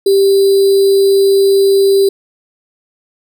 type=tone with sample-and-hold; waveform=sine; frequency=392.6 Hz; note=G4; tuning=3 cents sharp; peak=-6 dBFS; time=0.06-2.09 s; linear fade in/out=5 ms; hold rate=4410 Hz; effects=none